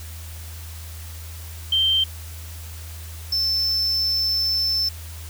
sine / triangle tone pair in turn, 3136 / 5298 Hz, G7 / E8, 0 / +8 cents, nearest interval major sixth, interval 908 cents, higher second, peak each -16 / -18 dBFS, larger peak first, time 1.72-2.04 / 3.32-4.89 s, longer second, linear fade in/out 5 ms, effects added 81 Hz sine -34 dBFS peak until 5.29 s + white hiss -42 dBFS RMS until 5.29 s

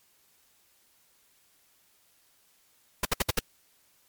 pink noise bursts, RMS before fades -24 dBFS, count 5, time 3.03-3.392 s, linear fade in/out 5 ms, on 22 ms, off 63 ms, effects white hiss -65 dBFS RMS until 4.08 s + MP3 96 kbps

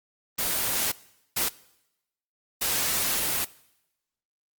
white noise bursts at uneven times, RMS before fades -26 dBFS, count 3, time 0.38-0.92 / 1.36-1.49 / 2.61-3.45 s, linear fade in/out 10 ms, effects noise-tail reverb RT60 0.9 s tail -21 dB re dry + Opus 24 kbps

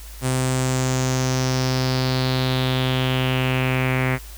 sawtooth tone with low-pass filter sweep, 129.4 Hz, C3, 19 cents flat, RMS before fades -21 dBFS, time 0.21-4.19 s, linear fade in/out 50 ms, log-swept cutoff 9200 to 2100 Hz, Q 4.2, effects added 53 Hz sine -36 dBFS peak until 4.37 s + white hiss -43 dBFS RMS until 4.37 s

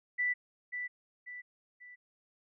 sine tone with echo, 1975.5 Hz, B6, in tune, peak -28 dBFS, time 0.18-0.34 s, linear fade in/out 20 ms, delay 540 ms, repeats 3, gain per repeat -7 dB, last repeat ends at 1.96 s, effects none

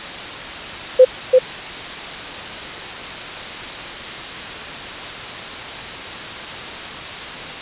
sine tone with echo, 512 Hz, C5, 38 cents flat, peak -3 dBFS, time 0.99-1.05 s, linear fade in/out 10 ms, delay 340 ms, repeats 1, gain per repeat -3 dB, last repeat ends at 1.39 s, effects white hiss -28 dBFS RMS until 7.61 s + resampled to 8000 Hz

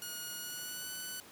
5% pulse tone with pitch glide, 1446 to 1492.7 Hz, F#6 to F#6, -40 to +15 cents, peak -29 dBFS, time 0.02-1.2 s, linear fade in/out 0 ms, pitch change +55 cents, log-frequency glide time 0.37-0.91 s, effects pink hiss -54 dBFS RMS until 1.31 s + high-pass 150 Hz 12 dB/octave

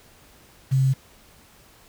sine tone with quantisation, 133 Hz, C3, 29 cents sharp, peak -16 dBFS, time 0.71-0.94 s, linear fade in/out 20 ms, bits 7, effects pink hiss -53 dBFS RMS until 1.88 s

